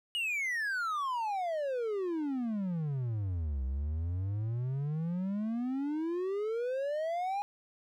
triangle exponential two-way sweep, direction down then up, 2926 to 63.9 to 826 Hz, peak -29 dBFS, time 0.15-7.42 s, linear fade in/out 0 ms, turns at 3.64 s, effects none

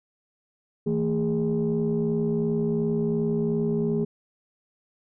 sine tone cluster, 161.1 / 223.9 / 411.4 Hz, E3 / A3 / G#4, -39 / +30 / -16 cents, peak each -26 / -25 / -25 dBFS, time 0.86-4.05 s, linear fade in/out 10 ms, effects tanh soft clip ceiling -16 dBFS

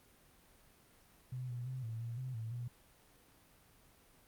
sine tone with pitch steps, 127 / 121.7 / 129.5 / 113 / 116.8 / 128.9 / 112.4 / 121.1 Hz, B2 / B2 / C3 / A2 / A#2 / C3 / A2 / B2, +49 / -25 / -17 / +47 / +4 / -26 / +37 / -34 cents, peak -39 dBFS, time 1.32-2.68 s, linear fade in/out 5 ms, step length 170 ms, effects pink hiss -65 dBFS RMS until 4.27 s + Opus 32 kbps

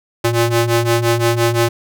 sawtooth ring-modulated tone, 234.2 Hz, A#3, 8 cents sharp, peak -6 dBFS, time 0.24-1.69 s, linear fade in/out 10 ms, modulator 120 Hz, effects none

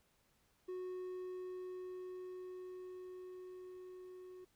triangle tone with level ramp, 367.1 Hz, F#4, 14 cents flat, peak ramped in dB -39 to -49 dBFS, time 0.68-4.45 s, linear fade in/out 10 ms, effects pink hiss -75 dBFS RMS until 4.55 s

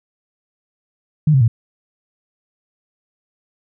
sine tone with pitch steps, 152.9 / 133 / 113.9 Hz, D#3 / C3 / A#2, -30 / +29 / -40 cents, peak -9 dBFS, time 1.27-1.48 s, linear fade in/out 5 ms, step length 70 ms, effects none

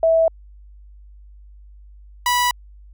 sine / sawtooth tone pair in turn, 653 / 980.9 Hz, E5 / B5, -17 / -12 cents, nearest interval perfect fifth, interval 705 cents, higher second, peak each -12 dBFS, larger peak neither, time 0.03-0.28 / 2.26-2.51 s, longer neither, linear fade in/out 2 ms, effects added 50 Hz sine -41 dBFS peak until 2.93 s

